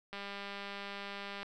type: click train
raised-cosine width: 0.3 ms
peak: -27 dBFS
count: 261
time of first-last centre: 0.13-1.43 s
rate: 200 Hz
effects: none